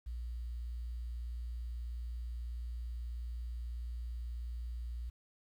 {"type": "tone", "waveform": "sine", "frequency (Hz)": 59.2, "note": "A#1", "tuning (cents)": 27, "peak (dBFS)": -38, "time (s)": [0.06, 5.1], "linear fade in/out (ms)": 10, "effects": ["11-bit"]}